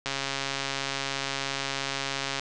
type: click train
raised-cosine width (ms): 0.2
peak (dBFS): -12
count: 321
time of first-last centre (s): 0.06-2.396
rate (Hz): 137
effects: resampled to 22050 Hz